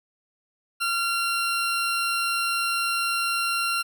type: tone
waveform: 20% pulse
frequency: 1376 Hz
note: F6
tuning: 26 cents flat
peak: -18 dBFS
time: 0.8-3.83 s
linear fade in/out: 20 ms
effects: none